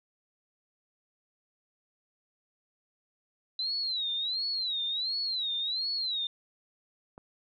sine tone with vibrato, 3983 Hz, B7, 14 cents sharp, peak -29 dBFS, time 3.59-6.27 s, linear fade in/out 2 ms, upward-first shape sine, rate 1.4 Hz, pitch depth 170 cents each way
click, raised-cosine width 1 ms, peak -33 dBFS, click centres 7.179 s
effects none

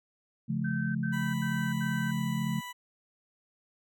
sine chord, Db augmented, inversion none, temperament just, 138.59 / 173.24 / 216.5 Hz, Db3 / F3 / A3, 0 / -14 / -28 cents, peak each -33 / -33 / -32 dBFS, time 0.48-2.61 s, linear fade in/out 20 ms
sine tone bursts, 1546 Hz, G6, 24 cents flat, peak -36 dBFS, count 4, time 0.64-2.114 s, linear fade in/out 10 ms, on 310 ms, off 78 ms
20% pulse tone, 987.8 Hz, B5, in tune, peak -34 dBFS, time 1.12-2.73 s, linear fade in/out 20 ms
effects none

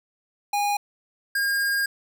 square tone pair in turn, 819 / 1618.3 Hz, G#5 / G#6, -24 / -45 cents, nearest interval octave, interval 1179 cents, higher second, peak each -22 dBFS, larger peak neither, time 0.53-0.77 / 1.35-1.86 s, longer second, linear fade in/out 5 ms, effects none

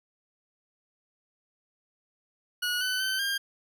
20% pulse tone with pitch steps, 1457 / 1506 / 1535 / 1604 Hz, F#6 / F#6 / G6 / G6, -27 / +30 / -37 / +39 cents, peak -22 dBFS, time 2.62-3.38 s, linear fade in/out 10 ms, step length 190 ms, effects none

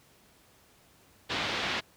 white low-pass noise, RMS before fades -32 dBFS, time 1.29-1.81 s, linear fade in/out 20 ms, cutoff 3900 Hz, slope 24 dB/octave, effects pink hiss -61 dBFS RMS until 1.96 s + high-pass 60 Hz 12 dB/octave

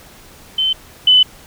sine tone pair in turn, 3072 / 3011 Hz, G7 / F#7, -36 / +30 cents, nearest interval unison, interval 34 cents, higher first, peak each -13 / -6 dBFS, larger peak second, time 0.58-0.73 / 1.07-1.23 s, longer second, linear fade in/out 5 ms, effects pink hiss -42 dBFS RMS until 1.46 s

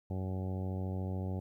harmonic tone, 93.8 Hz, F#2, 24 cents sharp, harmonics 1 / 2 / 3 / 4 / 5 / 6 / 7 / 8 / 9, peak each -35 / -40 / -46 / -47 / -50 / -50 / -55 / -52 / -56 dBFS, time 0.1-1.4 s, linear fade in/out 5 ms, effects 12-bit

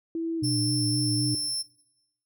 sine tone with pitch glide, 329.6 to 300.5 Hz, E4 to D4, 0 to +40 cents, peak -27 dBFS, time 0.15-1.35 s, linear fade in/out 2 ms, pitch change -160 cents, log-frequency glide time 0.38-0.44 s
sine tone with vibrato, 120 Hz, B2, 49 cents flat, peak -27 dBFS, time 0.42-1.35 s, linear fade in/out 10 ms, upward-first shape sine, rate 3.9 Hz, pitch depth 83 cents each way
30% pulse tone, 5350 Hz, E8, 25 cents sharp, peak -24 dBFS, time 0.43-1.63 s, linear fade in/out 20 ms
effects noise-tail reverb RT60 0.9 s tail -19 dB re dry

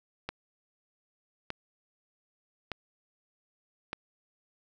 click train, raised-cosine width 0.3 ms, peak -18 dBFS, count 4, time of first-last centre 0.29-3.931 s, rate 0.824 Hz, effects none

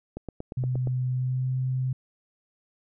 click train, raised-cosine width 2 ms, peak -21 dBFS, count 7, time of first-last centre 0.17-0.873 s, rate 8.54 Hz
sine tone with pitch glide, 127 to 129.29 Hz, B2 to C3, +49 to -20 cents, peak -24 dBFS, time 0.57-1.93 s, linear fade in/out 5 ms, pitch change +31 cents, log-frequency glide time 1.09-1.54 s
effects none

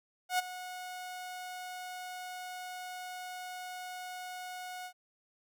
sawtooth tone with ADSR envelope, 730 Hz, F#5, 24 cents flat, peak -22 dBFS, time 0.29-4.93 s, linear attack 99 ms, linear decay 17 ms, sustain -15 dB, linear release 75 ms, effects none

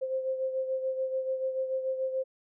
sine beating tone pair, 523.3 / 530.2 Hz, C5 / C5, 0 / +23 cents, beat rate 6.9 Hz, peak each -29 / -37 dBFS, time 0.01-2.24 s, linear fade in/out 20 ms, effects none

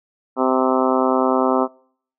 harmonic tone, 130 Hz, C3, 11 cents flat, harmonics 2 / 3 / 4 / 5 / 6 / 7 / 8 / 9 / 10, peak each -20 / -22 / -23 / -24 / -25 / -25 / -26 / -27 / -27 dBFS, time 0.36-1.68 s, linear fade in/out 50 ms, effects noise-tail reverb RT60 0.6 s tail -25 dB re dry

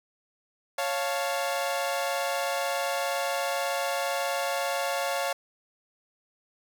sawtooth chord, Db augmented, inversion none, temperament equal, 554.4 / 698.5 / 880 Hz, Db5 / F5 / A5, 0 / 0 / 0 cents, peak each -26 / -27 / -31 dBFS, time 0.78-5.33 s, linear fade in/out 5 ms, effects none

